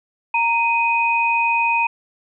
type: tone pair together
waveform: sine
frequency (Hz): 928.4 / 2500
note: A#5 / D#7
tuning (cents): -7 / +8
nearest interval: octave + perfect fourth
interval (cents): 1715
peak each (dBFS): -18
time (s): 0.34-1.87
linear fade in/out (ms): 5
effects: none